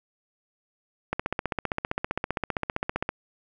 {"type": "click train", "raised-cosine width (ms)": 0.5, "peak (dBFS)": -11, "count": 31, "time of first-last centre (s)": [1.13, 3.091], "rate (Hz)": 15.3, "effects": []}